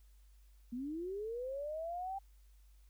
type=linear sweep; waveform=sine; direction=up; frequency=232.3 to 792 Hz; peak=-38 dBFS; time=0.72-2.19 s; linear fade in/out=10 ms; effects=added 50 Hz sine -59 dBFS peak until 2.89 s + white hiss -75 dBFS RMS until 2.89 s